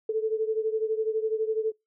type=beating tone pair; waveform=sine; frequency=435.9 / 447.9 Hz; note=A4 / A4; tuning=-16 / +31 cents; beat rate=12 Hz; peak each=-26 / -29 dBFS; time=0.09-1.72 s; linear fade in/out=5 ms; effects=noise-tail reverb RT60 0.2 s tail -24 dB re dry